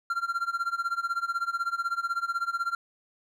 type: tone with tremolo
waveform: triangle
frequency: 1378 Hz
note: F6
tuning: 24 cents flat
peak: -22 dBFS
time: 0.1-2.75 s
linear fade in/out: 2 ms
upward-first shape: sine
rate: 16 Hz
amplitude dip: 90%
effects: none